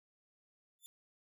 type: tone with exponential growth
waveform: 10% pulse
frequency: 3520 Hz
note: A7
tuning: in tune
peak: -39 dBFS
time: 0.79-0.86 s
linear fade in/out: 0 ms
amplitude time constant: 15 ms
effects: none